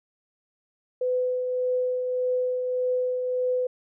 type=tone with tremolo; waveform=sine; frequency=503 Hz; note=B4; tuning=32 cents sharp; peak=-21 dBFS; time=1.01-3.67 s; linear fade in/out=5 ms; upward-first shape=triangle; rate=1.7 Hz; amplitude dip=40%; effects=none